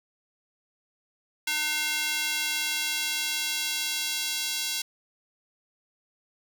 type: tone with high-pass filter sweep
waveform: square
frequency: 303.2 Hz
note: D#4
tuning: 45 cents flat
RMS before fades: -29 dBFS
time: 1.47-4.82 s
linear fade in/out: 5 ms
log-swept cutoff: 2200 to 3700 Hz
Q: 1.2
effects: none